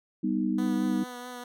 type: chord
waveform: sine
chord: G augmented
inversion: none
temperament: equal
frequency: 196 / 246.9 / 311.1 Hz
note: G3 / B3 / D#4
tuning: 0 / 0 / 0 cents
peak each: -29 dBFS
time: 0.23-1.04 s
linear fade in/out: 10 ms
type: tone with vibrato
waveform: 10% pulse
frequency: 246.9 Hz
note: B3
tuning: in tune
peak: -30 dBFS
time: 0.58-1.44 s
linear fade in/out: 5 ms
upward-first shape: triangle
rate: 4.6 Hz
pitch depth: 23 cents each way
effects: none